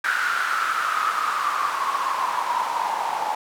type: noise with band-pass filter sweep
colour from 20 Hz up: white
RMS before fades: -24 dBFS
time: 0.04-3.35 s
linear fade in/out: 5 ms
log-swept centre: 1500 to 850 Hz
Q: 9.1
effects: none